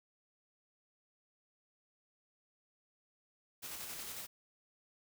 white noise with tremolo, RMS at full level -44 dBFS, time 3.62-4.27 s, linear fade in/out 20 ms, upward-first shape square, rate 11 Hz, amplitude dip 25%, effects none

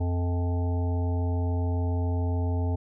harmonic tone with a mistuned harmonic, 87.1 Hz, F2, 4 cents flat, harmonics 1 / 3 / 5 / 7 / 9 / 10, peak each -24 / -34 / -38 / -41 / -43 / -44 dBFS, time 0-2.76 s, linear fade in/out 10 ms, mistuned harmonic 7, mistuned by +66 cents, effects none

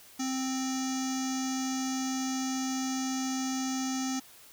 square tone with low-pass filter, 262.2 Hz, C4, 4 cents sharp, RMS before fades -32 dBFS, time 0.19-4.2 s, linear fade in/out 10 ms, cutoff 6300 Hz, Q 8, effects white hiss -54 dBFS RMS until 4.52 s

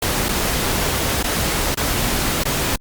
pink noise with dropouts, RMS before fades -20 dBFS, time 0.02-2.76 s, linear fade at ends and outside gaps 5 ms, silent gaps 0.286-0.289 / 1.229-1.24 / 1.747-1.772 / 2.437-2.453 s, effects Opus 48 kbps

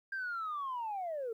sine linear sweep, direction down, 1604 to 434.6 Hz, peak -34 dBFS, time 0.12-1.33 s, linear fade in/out 5 ms, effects tanh soft clip ceiling -32 dBFS + 12-bit

